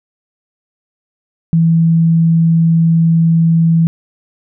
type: tone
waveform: sine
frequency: 164.81 Hz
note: E3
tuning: in tune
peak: -7 dBFS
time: 1.53-3.87 s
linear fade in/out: 0 ms
effects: none